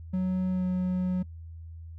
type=tone with pitch glide; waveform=triangle; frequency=185 to 182.98 Hz; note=F#3 to F#3; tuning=0 to -19 cents; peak=-23 dBFS; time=0.13-1.23 s; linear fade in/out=10 ms; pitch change=-19 cents; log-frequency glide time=0.51-0.65 s; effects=noise-tail reverb RT60 0.1 s tail -25 dB re dry + added 82 Hz sine -40 dBFS peak until 1.98 s